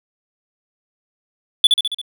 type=tone with echo; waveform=triangle; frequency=3456 Hz; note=A7; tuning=32 cents flat; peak=-4 dBFS; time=1.64-1.67 s; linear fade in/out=2 ms; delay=69 ms; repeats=5; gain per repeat=-4 dB; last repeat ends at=2.015 s; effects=none